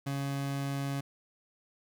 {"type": "tone", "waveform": "30% pulse", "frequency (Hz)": 139, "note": "C#3", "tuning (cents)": 5, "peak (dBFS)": -29, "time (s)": [0.06, 1.01], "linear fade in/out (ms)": 10, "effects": []}